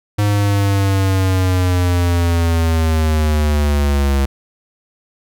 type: linear sweep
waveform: square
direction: down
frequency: 103.83 to 68 Hz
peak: -13 dBFS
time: 0.18-4.26 s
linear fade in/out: 10 ms
effects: none